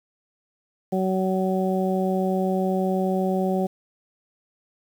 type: harmonic tone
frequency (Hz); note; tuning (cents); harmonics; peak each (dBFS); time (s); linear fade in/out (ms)
188.1; F#3; +29; 1 / 2 / 3 / 4; -23 / -26 / -28 / -29; 0.92-3.67; 10
effects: 8-bit